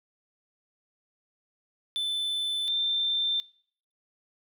triangle / sine tone pair in turn, 3522 / 3571 Hz, A7 / A7, +1 / +25 cents, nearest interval unison, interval 24 cents, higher second, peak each -25 dBFS, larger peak neither, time 1.96-2.68 / 2.68-3.4 s, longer neither, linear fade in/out 0 ms, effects noise-tail reverb RT60 0.6 s tail -22 dB re dry

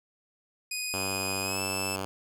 15% pulse tone with pitch glide, 2489 to 2637 Hz, D#7 to E7, 0 to 0 cents, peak -24 dBFS, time 0.71-1.96 s, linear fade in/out 5 ms, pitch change +100 cents, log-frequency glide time 1.43-1.61 s
5% pulse tone, 96 Hz, G2, 36 cents flat, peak -21 dBFS, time 0.94-2.05 s, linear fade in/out 0 ms
effects none

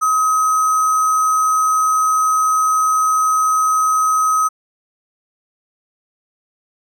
sine tone with sample-and-hold, 1267 Hz, D#6, 31 cents sharp, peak -12 dBFS, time 0.01-4.49 s, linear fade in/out 20 ms, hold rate 7350 Hz, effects low-pass 12000 Hz 12 dB/octave

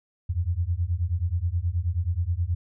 sine beating tone pair, 82.4 / 91.8 Hz, E2 / F#2, 0 / -13 cents, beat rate 9.4 Hz, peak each -26 dBFS, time 0.29-2.55 s, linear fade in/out 10 ms, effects none

